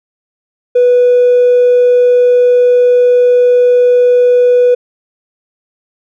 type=tone with hard clipping; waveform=sine; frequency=492.1 Hz; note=B4; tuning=6 cents flat; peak=-5 dBFS; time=0.75-4.75 s; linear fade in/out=10 ms; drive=1 dB; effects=none